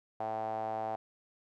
sawtooth tone with band-pass filter, 110 Hz, A2, in tune, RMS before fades -36 dBFS, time 0.2-0.96 s, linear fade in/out 5 ms, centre 740 Hz, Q 7.5, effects none

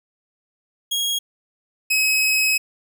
sawtooth tone pair in turn, 3290 / 2553 Hz, G#7 / D#7, -17 / +44 cents, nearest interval major third, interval 439 cents, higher first, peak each -17 / -13 dBFS, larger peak second, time 0.91-1.19 / 1.9-2.58 s, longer second, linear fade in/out 10 ms, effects none

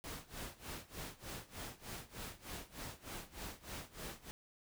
pink noise with tremolo, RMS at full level -45 dBFS, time 0.04-4.31 s, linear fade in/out 0 ms, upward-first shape sine, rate 3.3 Hz, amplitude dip 90%, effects none

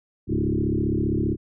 sine tone with frequency modulation, 214.8 Hz, A3, 41 cents flat, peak -20 dBFS, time 0.27-1.37 s, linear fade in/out 50 ms, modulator 35.2 Hz, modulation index 4.4, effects none

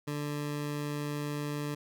20% pulse tone, 146.83 Hz, D3, in tune, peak -28 dBFS, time 0.07-1.75 s, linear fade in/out 10 ms, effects none

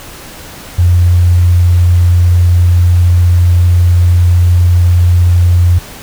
sine tone, 88 Hz, F2, 14 cents sharp, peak -4 dBFS, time 0.78-5.79 s, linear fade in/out 10 ms, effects pink hiss -30 dBFS RMS until 6.02 s

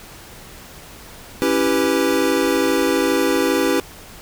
square chord, C# half-diminished seventh, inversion none, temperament equal, 277.2 / 329.6 / 392 / 493.9 Hz, C#4 / E4 / G4 / B4, 0 / 0 / 0 / 0 cents, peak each -22 dBFS, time 1.42-3.8 s, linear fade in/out 0 ms, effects pink hiss -40 dBFS RMS until 4.21 s

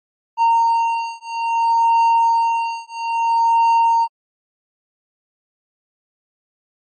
triangle beating tone pair, 921 / 921.6 Hz, A#5 / A#5, -21 / -20 cents, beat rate 0.6 Hz, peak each -15 dBFS, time 0.37-4.08 s, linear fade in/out 50 ms, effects MP3 32 kbps

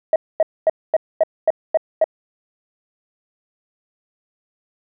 sine tone bursts, 636 Hz, D#5, 38 cents sharp, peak -9 dBFS, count 8, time 0.13-2.042 s, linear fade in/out 2 ms, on 29 ms, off 240 ms, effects tanh soft clip ceiling -7 dBFS

